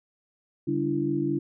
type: tone cluster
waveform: sine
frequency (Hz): 142.7 / 197 / 291.5 / 336.3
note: D3 / G3 / D4 / E4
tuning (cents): -49 / +9 / -13 / +35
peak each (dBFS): -31 / -35 / -28 / -27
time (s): 0.67-1.39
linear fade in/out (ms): 10
effects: none